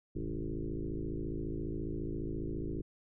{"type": "tone with frequency modulation", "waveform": "sine", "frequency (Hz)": 150.3, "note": "D3", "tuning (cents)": 40, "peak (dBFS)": -34, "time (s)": [0.15, 2.82], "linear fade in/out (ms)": 10, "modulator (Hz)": 54.6, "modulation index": 4.4, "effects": []}